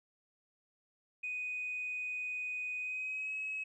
sine tone with pitch glide, 2491 to 2563 Hz, D#7 to E7, +1 to -49 cents, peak -35 dBFS, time 1.23-3.64 s, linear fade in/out 10 ms, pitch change +50 cents, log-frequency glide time 2.79-3.34 s, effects tanh soft clip ceiling -31 dBFS

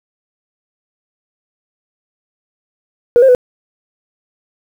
sine tone with pitch steps, 479.9 / 531 / 497.9 Hz, B4 / C5 / B4, -50 / +25 / +14 cents, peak -3 dBFS, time 3.16-3.349 s, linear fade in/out 0 ms, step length 63 ms, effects tanh soft clip ceiling -1 dBFS + 7-bit

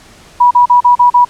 sine tone bursts, 975 Hz, B5, 23 cents flat, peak -3 dBFS, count 6, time 0.4-1.25 s, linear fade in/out 10 ms, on 110 ms, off 38 ms, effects pink hiss -40 dBFS RMS until 1.29 s + low-pass 9000 Hz 12 dB/octave

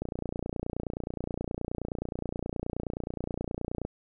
click train, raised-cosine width 2 ms, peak -19 dBFS, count 114, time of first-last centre 0.02-3.851 s, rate 29.5 Hz, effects none

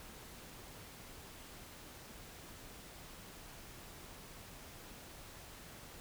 silence, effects pink hiss -53 dBFS RMS until 6 s

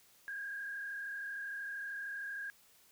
sine tone with frequency modulation, 1621 Hz, G#6, 42 cents flat, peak -39 dBFS, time 0.28-2.5 s, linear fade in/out 0 ms, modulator 33 Hz, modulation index 1.2, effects white hiss -65 dBFS RMS until 2.91 s

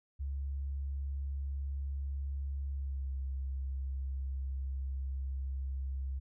sine tone with pitch glide, 69.1 to 66.86 Hz, C#2 to C2, -5 to +38 cents, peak -34 dBFS, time 0.19-6.2 s, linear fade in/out 20 ms, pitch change -57 cents, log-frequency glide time 2.72-3.12 s, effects none

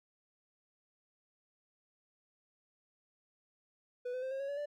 triangle tone with pitch steps, 493.9 / 508.1 / 522.7 / 537.7 / 553.1 / 569 / 585.3 Hz, B4 / B4 / C5 / C5 / C#5 / C#5 / D5, 0 / +49 / -2 / +47 / -4 / +45 / -6 cents, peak -34 dBFS, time 4.05-4.659 s, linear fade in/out 10 ms, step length 87 ms, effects none

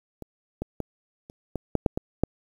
clicks, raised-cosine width 2 ms, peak -24 / -16 / -16 / -30 / -15 / -8 / -6 / -13 / -7 dBFS, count 9, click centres 0.223 / 0.62 / 0.803 / 1.299 / 1.557 / 1.753 / 1.862 / 1.975 / 2.236 s, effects 8-bit

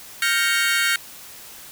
30% pulse chord, G half-diminished seventh, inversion third, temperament equal, 1396.9 / 1568 / 1864.7 / 2217 Hz, F6 / G6 / Bb6 / Db7, 0 / 0 / 0 / 0 cents, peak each -21 dBFS, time 0.22-0.96 s, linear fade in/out 2 ms, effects white hiss -41 dBFS RMS until 1.71 s

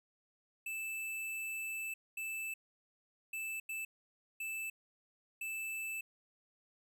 square tone bursts at uneven times, 2637 Hz, E7, in tune, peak -39 dBFS, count 6, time 0.66-1.94 / 2.17-2.54 / 3.33-3.6 / 3.69-3.85 / 4.4-4.7 / 5.41-6.01 s, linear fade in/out 5 ms, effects none

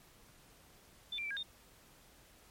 sine tone with pitch steps, 3535 / 2367 / 2327 / 1627 / 3655 Hz, A7 / D7 / D7 / G#6 / A#7, +7 / +13 / -17 / -36 / -35 cents, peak -37 dBFS, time 1.12-1.43 s, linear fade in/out 5 ms, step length 62 ms, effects pink hiss -62 dBFS RMS until 2.5 s + MP3 64 kbps

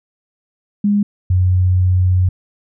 sine tone pair in turn, 204.7 / 91.55 Hz, G#3 / F#2, -25 / -18 cents, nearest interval octave + major second, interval 1393 cents, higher first, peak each -11 / -10 dBFS, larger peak second, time 0.84-1.03 / 1.3-2.29 s, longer second, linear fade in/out 5 ms, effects none

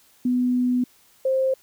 sine tone pair in turn, 248.8 / 527.2 Hz, B3 / C5, +13 / +13 cents, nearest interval octave + minor second, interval 1300 cents, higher second, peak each -18 dBFS, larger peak neither, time 0.25-0.84 / 1.25-1.54 s, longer first, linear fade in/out 5 ms, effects white hiss -57 dBFS RMS until 1.62 s

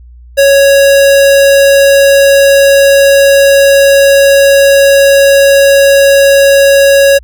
square tone, 554.4 Hz, C#5, in tune, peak -3 dBFS, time 0.37-7.19 s, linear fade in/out 20 ms, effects added 60 Hz sine -31 dBFS peak until 7.23 s

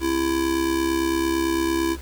square tone with amplitude modulation, 333.6 Hz, E4, 21 cents sharp, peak -18 dBFS, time 0-1.97 s, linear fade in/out 50 ms, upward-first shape sine, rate 68.9 Hz, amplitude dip 65%, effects added 66 Hz sine -34 dBFS peak until 2.01 s + pink hiss -45 dBFS RMS until 2.01 s

